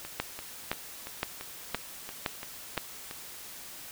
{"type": "two click trains", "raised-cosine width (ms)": 0.3, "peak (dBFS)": [-23, -12], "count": [10, 6], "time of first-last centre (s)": [[0.05, 3.111], [0.2, 2.777]], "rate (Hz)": [2.94, 1.94], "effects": ["white hiss -45 dBFS RMS until 3.91 s"]}